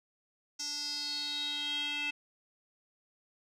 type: tone with band-pass filter sweep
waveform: square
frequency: 292 Hz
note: D4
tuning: 10 cents flat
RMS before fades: -36 dBFS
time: 0.59-2.11 s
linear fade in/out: 10 ms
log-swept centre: 5800 to 2700 Hz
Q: 7.3
effects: none